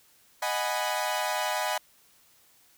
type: chord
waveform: sawtooth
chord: G# minor seventh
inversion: second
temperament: equal with one note detuned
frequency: 618.3 / 740 / 830.6 / 987.8 Hz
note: D#5 / F#5 / G#5 / B5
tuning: -11 / 0 / 0 / 0 cents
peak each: -29 dBFS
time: 0.42-1.78 s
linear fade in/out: 5 ms
effects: white hiss -61 dBFS RMS until 2.77 s